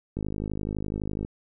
click train, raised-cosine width 3 ms, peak -18 dBFS, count 57, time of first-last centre 0.17-1.249 s, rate 51.9 Hz, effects none

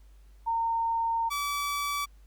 sine / sawtooth tone pair in turn, 916 / 1150.7 Hz, A#5 / D6, -31 / -36 cents, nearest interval major third, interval 395 cents, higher second, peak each -25 dBFS, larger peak neither, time 0.46-1.3 / 1.3-2.06 s, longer first, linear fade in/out 20 ms, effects added 50 Hz sine -51 dBFS peak until 2.26 s + pink hiss -68 dBFS RMS until 2.26 s

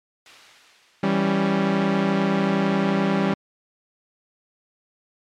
blue noise with exponential decay, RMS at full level -33 dBFS, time 0.26-2.52 s, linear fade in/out 1 ms, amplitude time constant 490 ms
sawtooth chord, C# diminished, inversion first, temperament equal, 164.81 / 196 / 277.2 Hz, E3 / G3 / C#4, 0 / 0 / 0 cents, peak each -22 / -16 / -22 dBFS, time 1.03-3.34 s, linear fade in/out 5 ms
effects low-pass 3000 Hz 12 dB/octave + MP3 96 kbps

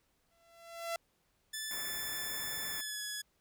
sawtooth tone with exponential growth, 674 Hz, E5, 38 cents sharp, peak -29 dBFS, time 0.31-0.96 s, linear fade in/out 2 ms, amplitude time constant 140 ms
10% pulse tone with pitch glide, 1747 to 1687.5 Hz, A6 to G#6, -13 to +27 cents, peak -29 dBFS, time 1.53-3.22 s, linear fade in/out 10 ms, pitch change -60 cents, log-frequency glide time 2.68-3.02 s
white band-stop noise, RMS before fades -43 dBFS, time 1.71-2.81 s, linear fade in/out 0 ms, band 2400 to 11000 Hz, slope 96 dB/octave
effects pink hiss -75 dBFS RMS until 3.4 s

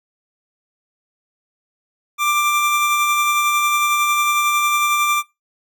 25% pulse tone with tremolo, 1182 Hz, D6, 11 cents sharp, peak -10 dBFS, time 2.18-5.23 s, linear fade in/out 50 ms, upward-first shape sine, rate 11 Hz, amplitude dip 25%, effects noise-tail reverb RT60 0.2 s tail -20 dB re dry

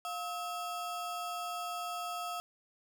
square ring-modulated tone, 996 Hz, B5, 14 cents sharp, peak -34 dBFS, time 0.05-2.4 s, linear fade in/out 0 ms, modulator 291 Hz, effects none

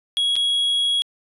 triangle tone with dropouts, 3322 Hz, G#7, in tune, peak -16 dBFS, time 0.17-1.02 s, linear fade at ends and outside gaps 0 ms, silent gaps 0.356-0.364 s, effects resampled to 32000 Hz

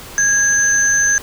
sine tone pair together, 1648 / 6199 Hz, G#6 / G8, -14 / -20 cents, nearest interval octave + major seventh, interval 2294 cents, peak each -14 dBFS, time 0.18-1.18 s, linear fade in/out 0 ms, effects pink hiss -34 dBFS RMS until 1.22 s

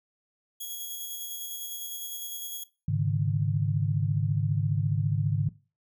5% pulse tone with tremolo, 3322 Hz, G#7, in tune, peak -26 dBFS, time 0.6-2.64 s, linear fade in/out 10 ms, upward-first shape square, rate 9.9 Hz, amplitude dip 25%
sine chord, Ab suspended fourth, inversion none, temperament equal with one note detuned, 103.83 / 138.59 / 153.24 Hz, Ab2 / Db3 / Eb3, 0 / 0 / -26 cents, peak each -28 dBFS, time 2.88-5.49 s, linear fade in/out 5 ms
effects noise-tail reverb RT60 0.3 s tail -17 dB re dry

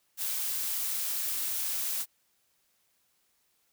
blue noise, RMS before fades -32 dBFS, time 0.17-2.06 s, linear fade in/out 50 ms, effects white hiss -72 dBFS RMS until 3.72 s

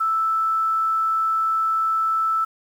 sine tone with quantisation, 1318.5 Hz, E6, in tune, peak -18 dBFS, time 0-2.45 s, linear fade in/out 10 ms, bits 8, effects none

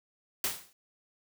white noise with exponential decay, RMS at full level -27 dBFS, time 0.44-0.73 s, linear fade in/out 2 ms, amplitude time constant 61 ms, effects none

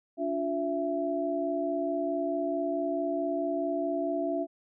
sine tone cluster, 289.7 / 354.3 / 667 Hz, D4 / F4 / E5, -24 / +25 / +20 cents, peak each -32 / -34 / -30 dBFS, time 0.17-4.47 s, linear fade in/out 50 ms, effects none

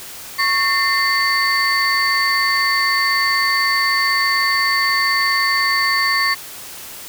sine tone cluster, 1105 / 1804 / 2083 / 4518 Hz, C#6 / A6 / C7 / C#8, -6 / +43 / -8 / +32 cents, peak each -19 dBFS, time 0.38-6.35 s, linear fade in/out 20 ms, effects tanh soft clip ceiling -7 dBFS + white hiss -34 dBFS RMS until 7.08 s

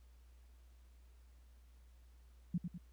sine tone with echo, 174.61 Hz, F3, in tune, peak -32 dBFS, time 2.54-2.58 s, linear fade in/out 5 ms, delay 100 ms, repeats 2, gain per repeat -6 dB, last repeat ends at 2.78 s, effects added 60 Hz sine -59 dBFS peak until 2.92 s + pink hiss -75 dBFS RMS until 2.92 s

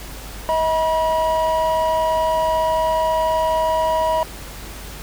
triangle tone pair together, 637 / 967.1 Hz, D#5 / B5, +41 / -37 cents, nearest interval perfect fifth, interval 722 cents, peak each -17 dBFS, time 0.49-4.23 s, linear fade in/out 0 ms, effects added 50 Hz sine -35 dBFS peak until 5.02 s + pink hiss -36 dBFS RMS until 5.02 s

